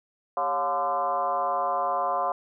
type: tone with frequency modulation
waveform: sine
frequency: 871 Hz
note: A5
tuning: 18 cents flat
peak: -23 dBFS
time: 0.37-2.32 s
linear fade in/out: 2 ms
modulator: 158 Hz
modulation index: 2
effects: none